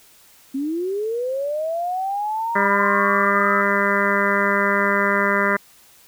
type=linear sweep; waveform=sine; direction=up; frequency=261.6 to 1300 Hz; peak=-21 dBFS; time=0.54-3.62 s; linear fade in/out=10 ms
type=harmonic tone; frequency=200.3 Hz; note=G3; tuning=38 cents sharp; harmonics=1 / 2 / 3 / 5 / 6 / 7 / 8 / 9 / 10; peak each=-25 / -25 / -25 / -25 / -25 / -25 / -25 / -25 / -25 dBFS; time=2.55-5.57 s; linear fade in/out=10 ms
effects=white hiss -51 dBFS RMS until 6.07 s